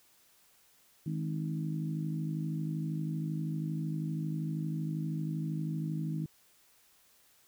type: harmonic tone with a mistuned harmonic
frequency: 52.7 Hz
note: G#1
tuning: 26 cents sharp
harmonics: 3 / 4 / 5 / 6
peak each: -33 / -41 / -43 / -42 dBFS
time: 1.06-6.26 s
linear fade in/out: 5 ms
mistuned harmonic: 6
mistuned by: -17 cents
effects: white hiss -65 dBFS RMS until 7.47 s